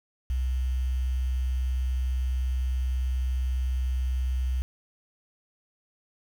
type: tone with quantisation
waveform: sine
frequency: 63.6 Hz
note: C2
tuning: 48 cents flat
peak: -24 dBFS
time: 0.3-4.62 s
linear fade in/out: 0 ms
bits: 8
effects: none